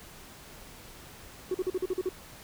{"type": "tone bursts", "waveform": "sine", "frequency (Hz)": 370, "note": "F#4", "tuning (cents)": 0, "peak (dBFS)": -24, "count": 8, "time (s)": [1.51, 2.091], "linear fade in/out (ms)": 5, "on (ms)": 35, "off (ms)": 43, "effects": ["tanh soft clip ceiling -24 dBFS", "pink hiss -49 dBFS RMS until 2.43 s"]}